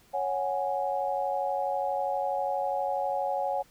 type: chord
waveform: sine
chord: C# suspended fourth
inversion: none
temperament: just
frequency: 554.4 / 739.2 / 831.5 Hz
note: C#5 / F#5 / G#5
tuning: 0 / -2 / +2 cents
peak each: -31 dBFS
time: 0.13-3.63 s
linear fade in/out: 20 ms
effects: pink hiss -60 dBFS RMS until 3.7 s